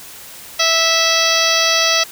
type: harmonic tone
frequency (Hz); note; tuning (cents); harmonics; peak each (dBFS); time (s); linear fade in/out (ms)
656; E5; -9; 1 / 2 / 3 / 4 / 5 / 6 / 7 / 8 / 9; -21 / -21 / -21 / -21 / -21 / -21 / -21 / -21 / -21; 0.59-2.04; 10
effects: white hiss -36 dBFS RMS until 2.11 s